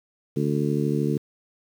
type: harmonic tone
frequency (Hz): 73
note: D2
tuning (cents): -10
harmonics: 2 / 3 / 4 / 5 / 6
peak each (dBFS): -25 / -27 / -28 / -29 / -30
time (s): 0.36-1.18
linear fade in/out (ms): 10
effects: 8-bit